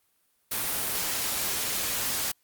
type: noise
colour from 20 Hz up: white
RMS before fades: -29 dBFS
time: 0.51-2.32 s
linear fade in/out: 10 ms
effects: white hiss -70 dBFS RMS until 2.43 s + Opus 32 kbps